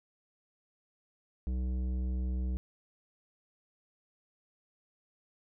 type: tone with tanh clipping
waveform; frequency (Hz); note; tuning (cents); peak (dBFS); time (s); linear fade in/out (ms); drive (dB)
sine; 62.9; B1; +32; -32; 1.47-2.57; 0; 12
effects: none